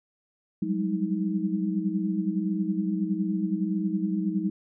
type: tone cluster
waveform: sine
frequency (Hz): 183 / 195 / 204.6 / 316.7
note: F#3 / G3 / G#3 / D#4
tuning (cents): -19 / -9 / -26 / +31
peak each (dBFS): -30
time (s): 0.62-4.5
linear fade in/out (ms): 5
effects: none